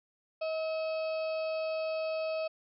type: harmonic tone with a mistuned harmonic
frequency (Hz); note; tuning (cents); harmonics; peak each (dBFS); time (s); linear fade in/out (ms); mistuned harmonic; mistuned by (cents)
642; E5; -46; 1 / 2 / 4 / 5 / 6 / 7 / 8; -31 / -46 / -43 / -56 / -59 / -50 / -56; 0.41-2.48; 10; 1; -17
effects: none